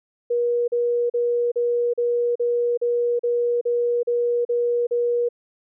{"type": "tone bursts", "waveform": "sine", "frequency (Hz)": 478.9, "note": "A#4", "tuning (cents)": 47, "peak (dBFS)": -18, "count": 12, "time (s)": [0.3, 5.289], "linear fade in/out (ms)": 10, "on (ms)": 380, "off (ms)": 39, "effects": []}